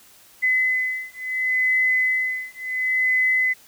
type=beating tone pair; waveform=sine; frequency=2024 / 2024.71 Hz; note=B6 / B6; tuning=+42 / +43 cents; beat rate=0.71 Hz; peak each=-22 dBFS; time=0.42-3.54 s; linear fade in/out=20 ms; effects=white hiss -51 dBFS RMS until 3.67 s